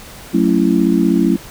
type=chord; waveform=sine; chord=F# minor seventh; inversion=none; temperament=just; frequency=185 / 222 / 277.5 / 333 Hz; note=F#3 / A3 / C#4 / E4; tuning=0 / +16 / +2 / +18 cents; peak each=-16 dBFS; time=0.33-1.37 s; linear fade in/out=20 ms; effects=pink hiss -36 dBFS RMS until 1.5 s